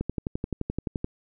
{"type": "click train", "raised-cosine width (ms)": 3, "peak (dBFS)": -15, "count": 13, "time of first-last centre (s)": [0.01, 1.044], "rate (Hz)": 11.6, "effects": []}